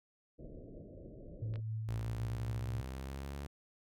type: low-pass noise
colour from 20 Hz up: pink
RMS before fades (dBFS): -50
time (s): 0.38-1.61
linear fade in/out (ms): 20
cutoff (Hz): 630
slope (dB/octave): 96
type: tone with tremolo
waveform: sine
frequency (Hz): 110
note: A2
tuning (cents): 0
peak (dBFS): -35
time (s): 1.42-2.81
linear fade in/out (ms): 5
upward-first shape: sine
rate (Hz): 3.9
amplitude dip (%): 25
type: clicks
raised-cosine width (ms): 0.3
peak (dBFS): -40 / -35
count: 2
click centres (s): 1.539 / 1.558
type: exponential sweep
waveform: sawtooth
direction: up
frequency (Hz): 56.5 to 71.2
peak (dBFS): -37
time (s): 1.88-3.47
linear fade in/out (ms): 10
effects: none